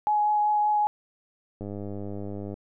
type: tone with vibrato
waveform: sine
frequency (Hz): 840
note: G#5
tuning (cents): +19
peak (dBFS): -20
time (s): 0.07-0.87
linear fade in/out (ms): 0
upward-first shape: triangle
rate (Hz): 5.2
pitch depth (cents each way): 12
type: click train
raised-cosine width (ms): 2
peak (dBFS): -23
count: 95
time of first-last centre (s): 1.61-2.541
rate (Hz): 101
effects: none